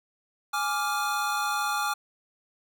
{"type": "chord", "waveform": "square", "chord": "D diminished", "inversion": "second", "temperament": "equal", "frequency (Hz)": [830.6, 1174.7, 1396.9], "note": ["Ab5", "D6", "F6"], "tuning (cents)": [0, 0, 0], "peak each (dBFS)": -31, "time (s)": [0.53, 1.94], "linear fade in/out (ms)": 10, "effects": []}